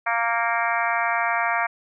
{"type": "harmonic tone with a mistuned harmonic", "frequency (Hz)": 232, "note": "A#3", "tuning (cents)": -8, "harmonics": [3, 4, 5, 6, 7, 8, 9, 10], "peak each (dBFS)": [-26, -27, -28, -29, -29, -30, -31, -31], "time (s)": [0.06, 1.67], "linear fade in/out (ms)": 10, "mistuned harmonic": 9, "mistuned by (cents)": 39, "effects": []}